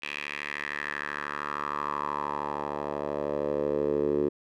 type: tone with band-pass filter sweep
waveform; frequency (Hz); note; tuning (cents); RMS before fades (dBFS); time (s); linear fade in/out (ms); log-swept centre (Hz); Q
10% pulse; 73; D2; -10; -31; 0.02-4.29; 10; 2600 to 380; 3.7
effects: none